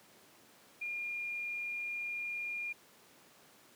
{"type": "tone", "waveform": "sine", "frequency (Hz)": 2413, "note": "D7", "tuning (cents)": 46, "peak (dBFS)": -36, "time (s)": [0.81, 2.73], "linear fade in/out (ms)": 10, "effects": ["pink hiss -61 dBFS RMS until 3.75 s", "high-pass 200 Hz 12 dB/octave"]}